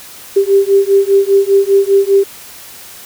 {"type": "beating tone pair", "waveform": "sine", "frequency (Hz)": [392, 397], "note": ["G4", "G4"], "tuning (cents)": [0, 22], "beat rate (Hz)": 5, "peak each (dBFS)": -10, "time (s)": [0.36, 2.24], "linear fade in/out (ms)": 10, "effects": ["white hiss -34 dBFS RMS until 3.05 s"]}